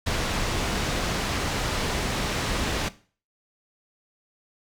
pink low-pass noise, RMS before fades -27 dBFS, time 0.06-2.89 s, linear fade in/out 10 ms, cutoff 6300 Hz, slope 12 dB/octave, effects noise-tail reverb RT60 0.4 s tail -17 dB re dry

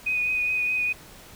sine tone with vibrato, 2489 Hz, D#7, in tune, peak -22 dBFS, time 0.06-0.93 s, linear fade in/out 10 ms, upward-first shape triangle, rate 4.8 Hz, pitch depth 22 cents each way, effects pink hiss -47 dBFS RMS until 1.35 s

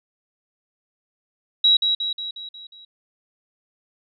sine tone with echo, 3869 Hz, B7, 36 cents flat, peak -12 dBFS, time 1.64-1.77 s, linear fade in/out 5 ms, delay 180 ms, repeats 6, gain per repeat -5 dB, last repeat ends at 2.85 s, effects none

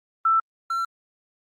sine / triangle tone pair in turn, 1329 / 1352.2 Hz, E6 / E6, +14 / +44 cents, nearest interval unison, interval 30 cents, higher second, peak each -16 / -21 dBFS, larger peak first, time 0.25-0.4 / 0.7-0.85 s, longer neither, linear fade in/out 5 ms, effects Opus 48 kbps

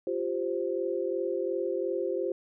sine chord, F suspended second, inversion none, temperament equal, 349.2 / 392 / 523.3 Hz, F4 / G4 / C5, 0 / 0 / 0 cents, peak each -32 dBFS, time 0.07-2.32 s, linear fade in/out 2 ms, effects none

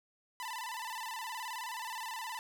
sawtooth tone with vibrato, 943 Hz, A#5, 20 cents sharp, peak -35 dBFS, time 0.4-2.39 s, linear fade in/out 0 ms, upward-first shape square, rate 19 Hz, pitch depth 96 cents each way, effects none

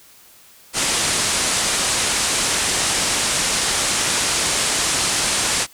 white low-pass noise, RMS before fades -20 dBFS, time 0.73-5.67 s, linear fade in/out 50 ms, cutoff 9700 Hz, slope 48 dB/octave, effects white hiss -48 dBFS RMS until 5.73 s

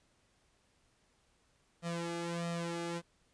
sawtooth tone with flanger, 170 Hz, F3, 46 cents flat, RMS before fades -38 dBFS, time 1.82-3.02 s, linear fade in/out 50 ms, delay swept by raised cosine 1.6 to 2.45 ms, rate 1.5 Hz, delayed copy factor +1, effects pink hiss -72 dBFS RMS until 3.33 s + resampled to 22050 Hz

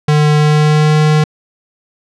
square tone with pitch glide, 150.3 to 152.93 Hz, D3 to D#3, +40 to -30 cents, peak -8 dBFS, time 0.08-1.24 s, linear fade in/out 5 ms, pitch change +30 cents, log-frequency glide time 0.35-0.95 s, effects low-pass 6000 Hz 12 dB/octave

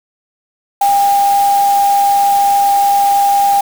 sine tone in noise, 802 Hz, G5, 39 cents sharp, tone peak -8 dBFS, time 0.81-3.61 s, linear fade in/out 5 ms, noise white, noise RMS -25 dBFS, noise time 0.81-3.61 s, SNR +14 dB, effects none

